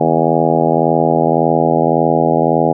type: harmonic tone with a mistuned harmonic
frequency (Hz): 81.8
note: E2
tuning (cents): -13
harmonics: 2 / 3 / 4 / 5 / 6 / 7 / 8 / 9 / 10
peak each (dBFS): -19 / -19 / -19 / -19 / -19 / -19 / -19 / -19 / -19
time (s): 0-2.73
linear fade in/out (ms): 10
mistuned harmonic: 2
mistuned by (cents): -88
effects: none